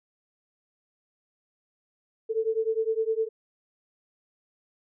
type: beating tone pair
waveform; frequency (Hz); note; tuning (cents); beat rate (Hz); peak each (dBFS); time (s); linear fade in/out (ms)
sine; 440 / 449.8; A4 / A4; 0 / +38; 9.8; -27; 2.29-3.29; 20
effects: none